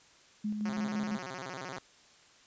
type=tone with tremolo; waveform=sine; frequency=210.8 Hz; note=G#3; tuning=26 cents sharp; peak=-30 dBFS; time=0.44-1.17 s; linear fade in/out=10 ms; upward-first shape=square; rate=5.9 Hz; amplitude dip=35%
type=tone with vibrato; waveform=5% pulse; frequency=155.56 Hz; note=D#3; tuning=in tune; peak=-28 dBFS; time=0.65-1.79 s; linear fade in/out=5 ms; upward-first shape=square; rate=13 Hz; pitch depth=280 cents each way
effects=white hiss -60 dBFS RMS until 2.46 s + resampled to 16000 Hz